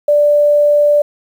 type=tone; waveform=sine; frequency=587.3 Hz; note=D5; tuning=in tune; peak=-7 dBFS; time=0.08-1.02 s; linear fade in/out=5 ms; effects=7-bit